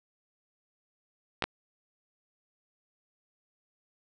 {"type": "clicks", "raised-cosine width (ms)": 0.3, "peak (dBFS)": -12, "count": 2, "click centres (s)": [1.423, 1.44], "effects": []}